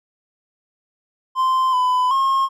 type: tone with pitch steps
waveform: triangle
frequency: 1040 / 1004 / 1076 Hz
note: C6 / B5 / C6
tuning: -11 / +28 / +48 cents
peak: -13 dBFS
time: 1.35-2.49 s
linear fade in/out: 50 ms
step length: 380 ms
effects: none